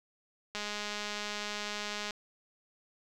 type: click train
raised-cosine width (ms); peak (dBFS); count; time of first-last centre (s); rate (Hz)
0.2; -20; 325; 0.55-2.108; 208
effects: none